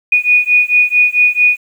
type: beating tone pair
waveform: sine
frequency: 2464 / 2468.5 Hz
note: D#7 / D#7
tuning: -17 / -14 cents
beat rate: 4.5 Hz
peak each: -11 dBFS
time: 0.12-1.57 s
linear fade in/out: 5 ms
effects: 7-bit